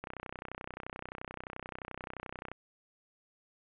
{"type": "click train", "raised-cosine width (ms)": 0.5, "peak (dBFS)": -25, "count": 79, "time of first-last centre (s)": [0.04, 2.516], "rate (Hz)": 31.5, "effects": ["resampled to 8000 Hz", "11-bit"]}